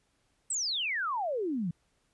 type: exponential sweep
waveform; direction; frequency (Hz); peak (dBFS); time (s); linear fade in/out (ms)
sine; down; 8380 to 157.1; -29; 0.5-1.71; 5
effects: pink hiss -73 dBFS RMS until 2.13 s + resampled to 24000 Hz